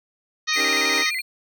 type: harmonic tone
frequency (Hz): 622.3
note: D#5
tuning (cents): 0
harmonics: 2 / 3 / 4 / 5 / 6 / 7 / 8 / 9 / 10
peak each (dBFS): -30 / -25 / -31 / -35 / -27 / -27 / -38 / -31 / -33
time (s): 0.47-1.11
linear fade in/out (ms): 20
type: tone with vibrato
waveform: sine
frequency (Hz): 2217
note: C#7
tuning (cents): 0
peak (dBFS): -24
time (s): 0.52-1.21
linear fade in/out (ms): 5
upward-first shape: square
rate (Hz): 12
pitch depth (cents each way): 140
type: tone with tremolo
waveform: sawtooth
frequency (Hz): 4317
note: C#8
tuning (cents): -47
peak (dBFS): -29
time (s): 0.53-1.22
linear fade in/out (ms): 5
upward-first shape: sine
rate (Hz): 5.1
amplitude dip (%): 30
type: chord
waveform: sawtooth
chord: Eb dominant seventh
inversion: third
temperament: equal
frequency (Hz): 277.2 / 311.1 / 392 / 466.2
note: Db4 / Eb4 / G4 / Bb4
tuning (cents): 0 / 0 / 0 / 0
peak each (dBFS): -28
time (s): 0.55-1.05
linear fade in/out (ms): 50
effects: none